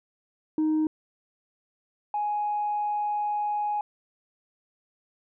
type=tone pair in turn; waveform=sine; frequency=311.1 / 833.7 Hz; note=D#4 / G#5; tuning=0 / +6 cents; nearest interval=octave + perfect fourth; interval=1706 cents; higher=second; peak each=-19 / -24 dBFS; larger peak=first; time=0.58-0.87 / 2.14-3.81 s; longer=second; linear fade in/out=2 ms; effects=tanh soft clip ceiling -20 dBFS